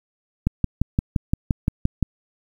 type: click train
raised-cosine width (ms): 5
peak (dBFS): -6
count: 10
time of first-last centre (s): 0.47-2.027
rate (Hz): 5.78
effects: 8-bit